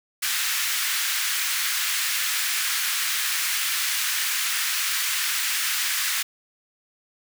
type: high-pass noise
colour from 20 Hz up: pink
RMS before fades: -25 dBFS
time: 0.22-6.23 s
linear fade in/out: 10 ms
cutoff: 1500 Hz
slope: 24 dB/octave
effects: none